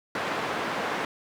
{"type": "band-pass noise", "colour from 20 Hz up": "white", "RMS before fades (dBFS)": -30, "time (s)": [0.15, 1.05], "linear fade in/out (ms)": 2, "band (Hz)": [190, 1500], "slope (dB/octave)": 12, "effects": []}